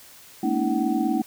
sine tone cluster, 216.3 / 236.9 / 285.2 / 321.5 / 754 Hz, A3 / A#3 / C#4 / E4 / F#5, -29 / +28 / +49 / -43 / +32 cents, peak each -28 / -27 / -26 / -25 / -29 dBFS, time 0.43-1.22 s, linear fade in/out 5 ms, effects white hiss -48 dBFS RMS until 1.26 s

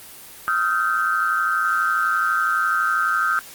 sine tone cluster, 1263 / 1375 / 1549 Hz, D#6 / F6 / G6, +26 / -27 / -21 cents, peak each -22 dBFS, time 0.48-3.39 s, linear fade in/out 0 ms, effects white hiss -41 dBFS RMS until 3.54 s + Opus 24 kbps

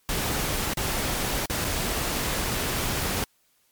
pink noise with dropouts, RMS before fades -27 dBFS, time 0.09-3.24 s, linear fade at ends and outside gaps 0 ms, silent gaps 0.735-0.772 / 1.457-1.499 / 1.644-1.648 s, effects white hiss -66 dBFS RMS until 3.71 s + MP3 96 kbps

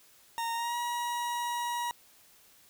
40% pulse tone with pitch glide, 924 to 957.1 Hz, A#5 to A#5, -16 to +45 cents, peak -30 dBFS, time 0.38-1.91 s, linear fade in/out 0 ms, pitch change +61 cents, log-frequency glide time 0.54-0.76 s, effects white hiss -60 dBFS RMS until 2.69 s

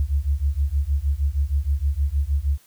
sine beating tone pair, 67.7 / 74.1 Hz, C#2 / D2, -40 / +16 cents, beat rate 6.4 Hz, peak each -22 dBFS, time 0-2.58 s, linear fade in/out 0 ms, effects white hiss -56 dBFS RMS until 2.66 s

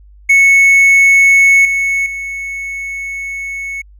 triangle tone with level steps, 2206 Hz, C#7, 9 cents flat, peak -3 / -10 / -18 dBFS, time 0.29-3.82 s, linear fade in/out 10 ms, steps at 1.65 / 2.06 s, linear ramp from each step 2 ms, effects added 50 Hz sine -38 dBFS peak until 3.99 s

